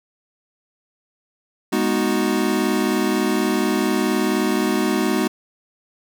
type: chord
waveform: square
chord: G# minor seventh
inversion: none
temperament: equal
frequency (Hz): 207.7 / 246.9 / 311.1 / 370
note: G#3 / B3 / D#4 / F#4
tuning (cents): 0 / 0 / 0 / 0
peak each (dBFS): -24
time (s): 1.72-5.28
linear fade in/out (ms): 10
effects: none